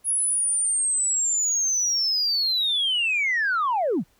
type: linear sweep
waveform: sine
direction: down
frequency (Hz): 10548 to 123.5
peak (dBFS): -19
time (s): 0.04-4.04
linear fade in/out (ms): 50
effects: tanh soft clip ceiling -17 dBFS + pink hiss -63 dBFS RMS until 4.19 s